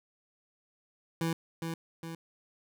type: tone with echo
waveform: 25% pulse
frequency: 164.81 Hz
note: E3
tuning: in tune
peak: -25 dBFS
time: 1.21-1.33 s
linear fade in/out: 2 ms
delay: 410 ms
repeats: 2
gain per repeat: -5 dB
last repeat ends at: 2.15 s
effects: none